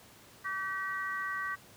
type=harmonic tone; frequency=383.6 Hz; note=G4; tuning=37 cents flat; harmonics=3 / 4 / 5; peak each=-37 / -38 / -37 dBFS; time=0.44-1.56 s; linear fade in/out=20 ms; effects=pink hiss -56 dBFS RMS until 1.76 s + high-pass 80 Hz 12 dB/octave